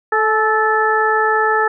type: harmonic tone with a mistuned harmonic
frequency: 437.1 Hz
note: A4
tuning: 11 cents flat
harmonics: 1 / 2 / 3 / 4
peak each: -18 / -18 / -18 / -18 dBFS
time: 0.12-1.68 s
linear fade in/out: 5 ms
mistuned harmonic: 2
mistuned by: -29 cents
effects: none